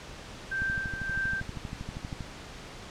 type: tone with tremolo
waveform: sine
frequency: 1568 Hz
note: G6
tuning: in tune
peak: -27 dBFS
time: 0.51-1.41 s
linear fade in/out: 10 ms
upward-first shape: sine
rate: 1.7 Hz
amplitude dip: 60%
type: click train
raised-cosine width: 5 ms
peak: -24 dBFS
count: 21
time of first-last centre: 0.62-2.207 s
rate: 12.6 Hz
effects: pink hiss -44 dBFS RMS until 2.9 s + low-pass 6000 Hz 12 dB/octave